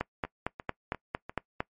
two click trains, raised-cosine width 0.5 ms, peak -23 / -14 dBFS, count 4 / 8, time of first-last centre 0.25-1.295 / 0.01-1.605 s, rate 2.87 / 4.39 Hz, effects noise-tail reverb RT60 0.1 s tail -22 dB re dry + MP3 48 kbps

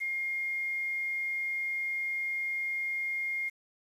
sine tone with quantisation, 2130 Hz, C7, 30 cents sharp, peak -30 dBFS, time 0-3.5 s, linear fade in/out 20 ms, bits 9, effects resampled to 32000 Hz

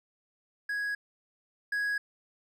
triangle tone pair in turn, 1661.2 / 1661.2 Hz, G#6 / G#6, 0 / 0 cents, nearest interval unison, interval 0 cents, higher neither, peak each -28 / -26 dBFS, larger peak second, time 0.69-0.95 / 1.72-1.98 s, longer neither, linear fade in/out 5 ms, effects none

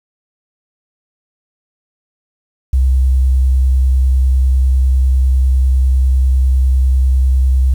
sine tone with vibrato, 65 Hz, C2, 11 cents flat, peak -8 dBFS, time 2.73-7.74 s, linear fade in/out 5 ms, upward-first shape sine, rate 10 Hz, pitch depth 15 cents each way, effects 7-bit

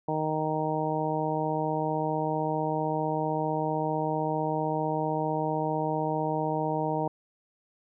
harmonic tone, 155.56 Hz, D#3, in tune, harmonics 1 / 2 / 3 / 4 / 5 / 6, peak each -33 / -33 / -33 / -33 / -33 / -33 dBFS, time 0.08-7.08 s, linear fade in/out 5 ms, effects none

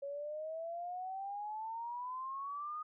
sine exponential sweep, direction up, 554 to 1244.5 Hz, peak -39 dBFS, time 0.02-2.83 s, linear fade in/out 10 ms, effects none

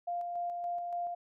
sine tone with tremolo, 698.5 Hz, F5, in tune, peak -32 dBFS, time 0.07-1.15 s, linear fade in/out 10 ms, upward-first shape square, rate 3.5 Hz, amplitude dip 30%, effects none

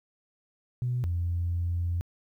sine tone pair in turn, 123.47 / 86.45 Hz, B2 / F2, 0 / -17 cents, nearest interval tritone, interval 617 cents, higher first, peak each -25 dBFS, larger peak neither, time 0.82-1.04 / 1.04-2.01 s, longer second, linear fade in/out 0 ms, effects tanh soft clip ceiling -21 dBFS + 11-bit

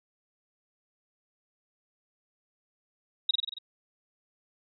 sine tone with echo, 3800 Hz, A#7, 33 cents sharp, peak -19 dBFS, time 3.29-3.31 s, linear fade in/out 5 ms, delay 46 ms, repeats 6, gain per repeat -3 dB, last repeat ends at 3.586 s, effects none

